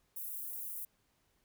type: high-pass noise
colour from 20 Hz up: white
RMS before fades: -42 dBFS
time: 0.16-0.85 s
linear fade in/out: 5 ms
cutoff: 11000 Hz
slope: 24 dB/octave
effects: pink hiss -75 dBFS RMS until 1.44 s